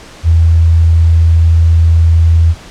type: tone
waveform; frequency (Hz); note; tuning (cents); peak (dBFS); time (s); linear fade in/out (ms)
sine; 82.41; E2; 0; -4; 0.23-2.55; 50
effects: pink hiss -34 dBFS RMS until 2.7 s + low-pass 7000 Hz 12 dB/octave